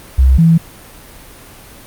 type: tone pair in turn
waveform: sine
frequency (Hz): 65.4 / 164.8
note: C2 / E3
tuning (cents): 0 / 0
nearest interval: octave + major third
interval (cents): 1600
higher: second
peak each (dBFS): -5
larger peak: neither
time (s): 0.18-0.38 / 0.38-0.58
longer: neither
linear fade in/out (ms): 10
effects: pink hiss -37 dBFS RMS until 1.86 s + Opus 32 kbps